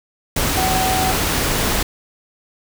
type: tone in noise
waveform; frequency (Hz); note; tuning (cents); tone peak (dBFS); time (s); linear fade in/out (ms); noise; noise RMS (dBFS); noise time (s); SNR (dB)
sine; 753; F#5; +30; -19; 0.57-1.12; 5; pink; -19; 0.36-1.83; -3
effects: none